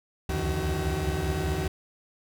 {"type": "tone cluster", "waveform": "35% pulse", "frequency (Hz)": [69.2, 74.2, 88, 158.2, 379.7], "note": ["C#2", "D2", "F2", "D#3", "F#4"], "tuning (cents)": [-2, 18, 14, 29, 45], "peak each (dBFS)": -31, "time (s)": [0.29, 1.68], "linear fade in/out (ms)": 5, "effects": []}